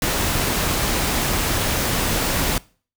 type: noise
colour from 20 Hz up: pink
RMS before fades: -21 dBFS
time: 0.02-2.58 s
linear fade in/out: 2 ms
effects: noise-tail reverb RT60 0.4 s tail -22 dB re dry